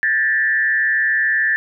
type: tone with frequency modulation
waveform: sine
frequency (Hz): 1760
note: A6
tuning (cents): 0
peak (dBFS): -14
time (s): 0.03-1.56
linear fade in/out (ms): 0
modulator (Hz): 133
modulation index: 0.78
effects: none